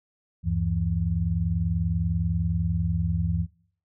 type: tone cluster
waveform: sine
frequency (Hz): 76.3 / 96.5 / 166.8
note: D#2 / G2 / E3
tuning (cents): -33 / -27 / +21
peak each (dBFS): -27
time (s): 0.43-3.47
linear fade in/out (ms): 50
effects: noise-tail reverb RT60 0.5 s tail -21 dB re dry